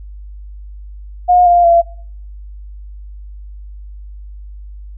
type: tone with pitch steps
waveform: sine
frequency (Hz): 717 / 699 / 681.5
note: F5 / F5 / F5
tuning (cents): +45 / +1 / -43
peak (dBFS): -6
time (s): 1.28-1.82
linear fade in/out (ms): 20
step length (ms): 180
effects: noise-tail reverb RT60 0.6 s tail -23 dB re dry + added 50 Hz sine -29 dBFS peak until 4.97 s